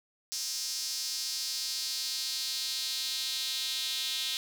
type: tone with high-pass filter sweep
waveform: square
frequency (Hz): 143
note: D3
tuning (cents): -46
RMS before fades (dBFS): -34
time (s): 0.32-4.37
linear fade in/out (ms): 0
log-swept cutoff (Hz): 5400 to 3600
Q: 3.3
effects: none